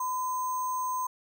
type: tone with sample-and-hold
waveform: sine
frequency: 1012 Hz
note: B5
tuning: 42 cents sharp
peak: -28 dBFS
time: 0-1.07 s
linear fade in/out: 5 ms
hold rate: 7350 Hz
effects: none